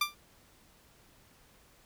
15% pulse tone with exponential decay, 1183 Hz, D6, 12 cents sharp, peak -17 dBFS, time 0.01-0.15 s, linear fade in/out 5 ms, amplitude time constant 30 ms, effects pink hiss -62 dBFS RMS until 1.85 s

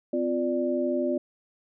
sine tone cluster, 256.3 / 348.5 / 588 Hz, C4 / F4 / D5, -36 / -4 / +2 cents, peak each -28 dBFS, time 0.13-1.18 s, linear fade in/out 5 ms, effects none

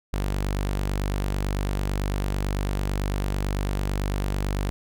sawtooth tone, 49 Hz, G1, in tune, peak -20 dBFS, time 0.13-4.7 s, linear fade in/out 0 ms, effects none

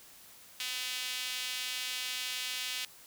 sawtooth tone with high-pass filter, 253 Hz, B3, 42 cents sharp, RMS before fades -37 dBFS, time 0.6-2.85 s, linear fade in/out 2 ms, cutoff 3000 Hz, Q 1.7, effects white hiss -55 dBFS RMS until 3.06 s

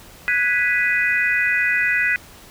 sine chord, G# minor seventh, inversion third, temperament equal, 1480 / 1661.2 / 1975.5 / 2489 Hz, F#6 / G#6 / B6 / D#7, 0 / 0 / 0 / 0 cents, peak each -23 / -24 / -19 / -23 dBFS, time 0.28-2.16 s, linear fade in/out 0 ms, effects pink hiss -44 dBFS RMS until 2.5 s

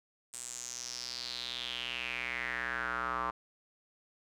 square tone with band-pass filter sweep, 61.3 Hz, B1, 12 cents flat, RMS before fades -38 dBFS, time 0.33-3.31 s, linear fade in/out 10 ms, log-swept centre 8300 to 1100 Hz, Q 5.3, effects none

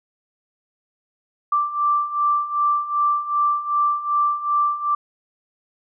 sine beating tone pair, 1173 / 1175.6 Hz, D6 / D6, -2 / +1 cents, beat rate 2.6 Hz, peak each -23 / -19 dBFS, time 1.52-4.95 s, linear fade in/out 5 ms, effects none

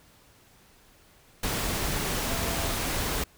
sine tone in noise, 672 Hz, E5, 33 cents sharp, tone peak -39 dBFS, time 2.29-2.74 s, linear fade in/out 5 ms, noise pink, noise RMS -29 dBFS, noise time 1.43-3.24 s, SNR -13 dB, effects pink hiss -58 dBFS RMS until 3.37 s

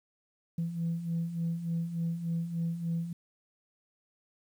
sine beating tone pair, 164.81 / 168.21 Hz, E3 / E3, 0 / +35 cents, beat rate 3.4 Hz, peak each -36 / -30 dBFS, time 0.58-3.13 s, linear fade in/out 5 ms, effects tanh soft clip ceiling -25 dBFS + 10-bit

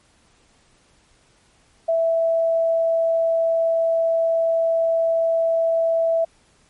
sine tone, 659.3 Hz, E5, in tune, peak -16 dBFS, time 1.88-6.25 s, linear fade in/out 10 ms, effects pink hiss -58 dBFS RMS until 6.69 s + MP3 48 kbps

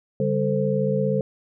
sine tone cluster, 142.2 / 197.4 / 443.6 / 521 Hz, C#3 / G3 / A4 / C5, +45 / +12 / +14 / -7 cents, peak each -25 dBFS, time 0.2-1.21 s, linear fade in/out 2 ms, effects none

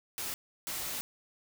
white noise bursts at uneven times, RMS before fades -37 dBFS, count 2, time 0.18-0.34 / 0.67-1.01 s, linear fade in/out 0 ms, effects none

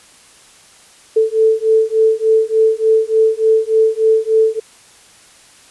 sine beating tone pair, 440 / 443.4 Hz, A4 / A4, 0 / +13 cents, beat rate 3.4 Hz, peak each -13 dBFS, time 1.16-4.6 s, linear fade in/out 10 ms, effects white hiss -45 dBFS RMS until 5.7 s + resampled to 24000 Hz

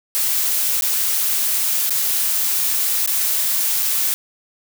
blue noise with dropouts, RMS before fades -19 dBFS, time 0.15-4.14 s, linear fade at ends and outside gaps 0 ms, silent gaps 0.81-0.822 / 1.895-1.906 / 3.061-3.075 / 3.825-3.828 s, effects none

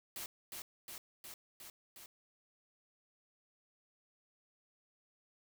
white noise with echo, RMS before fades -44 dBFS, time 0.16-0.26 s, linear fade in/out 2 ms, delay 360 ms, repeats 5, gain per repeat -2 dB, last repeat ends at 2.06 s, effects none

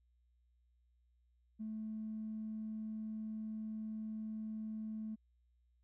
triangle tone with tanh clipping, 217.7 Hz, A3, 18 cents flat, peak -40 dBFS, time 1.59-5.16 s, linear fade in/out 20 ms, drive 4 dB, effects added 60 Hz sine -70 dBFS peak until 5.83 s

